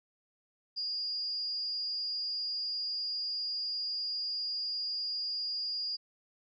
sine tone with amplitude modulation, 4836 Hz, D8, 50 cents sharp, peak -30 dBFS, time 0.76-5.97 s, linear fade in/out 20 ms, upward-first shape sine, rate 245 Hz, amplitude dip 55%, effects none

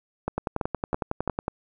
two click trains, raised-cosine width 1 ms, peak -12 / -12 dBFS, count 4 / 13, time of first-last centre 0.28-1.277 / 0.38-1.481 s, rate 3.01 / 10.9 Hz, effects none

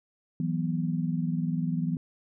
sine chord, E suspended second, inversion none, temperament equal, 164.81 / 185 / 246.9 Hz, E3 / F#3 / B3, 0 / 0 / 0 cents, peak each -28 / -32 / -32 dBFS, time 0.4-1.97 s, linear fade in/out 2 ms, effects none

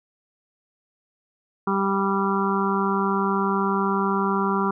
harmonic tone, 196 Hz, G3, in tune, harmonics 1 / 2 / 4 / 5 / 6 / 7, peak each -24 / -26 / -32 / -27 / -27 / -30 dBFS, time 1.67-4.71 s, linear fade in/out 5 ms, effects none

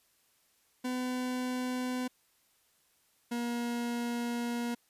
40% pulse tone pair in turn, 252 / 238 Hz, B3 / A#3, +35 / +36 cents, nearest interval minor second, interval 99 cents, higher first, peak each -31 / -31 dBFS, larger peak neither, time 0.84-2.08 / 3.31-4.75 s, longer second, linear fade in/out 10 ms, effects white hiss -70 dBFS RMS until 4.89 s + resampled to 32000 Hz

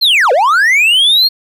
triangle linear two-way sweep, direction down then up, 4342 to 463 to 4342 Hz, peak -5 dBFS, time 0.01-1.29 s, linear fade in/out 20 ms, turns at 0.32 s, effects none

